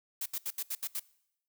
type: noise bursts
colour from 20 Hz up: blue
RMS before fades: -35 dBFS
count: 7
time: 0.21-0.997 s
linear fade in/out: 5 ms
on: 49 ms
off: 74 ms
effects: noise-tail reverb RT60 0.8 s tail -22 dB re dry